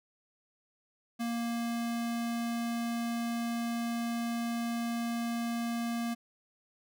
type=tone; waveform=square; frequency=233.9 Hz; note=A#3; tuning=6 cents sharp; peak=-32 dBFS; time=1.19-6.15 s; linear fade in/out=20 ms; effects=none